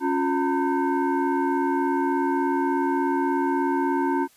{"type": "tone with frequency modulation", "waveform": "sine", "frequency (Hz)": 277.2, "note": "C#4", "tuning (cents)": 0, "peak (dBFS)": -20, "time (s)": [0, 4.28], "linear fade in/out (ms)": 50, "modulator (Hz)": 631, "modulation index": 1.3, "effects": ["white hiss -57 dBFS RMS until 4.36 s", "resampled to 32000 Hz"]}